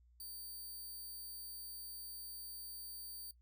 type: tone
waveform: 5% pulse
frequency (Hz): 4600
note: D8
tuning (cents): -37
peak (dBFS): -40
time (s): 0.2-3.31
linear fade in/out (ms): 2
effects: noise-tail reverb RT60 0.1 s tail -17 dB re dry + added 60 Hz sine -64 dBFS peak until 3.41 s